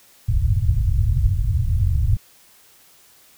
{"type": "low-pass noise", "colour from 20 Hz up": "white", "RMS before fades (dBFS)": -18, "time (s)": [0.28, 2.17], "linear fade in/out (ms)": 10, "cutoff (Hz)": 120, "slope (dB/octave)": 48, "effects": ["white hiss -52 dBFS RMS until 3.37 s"]}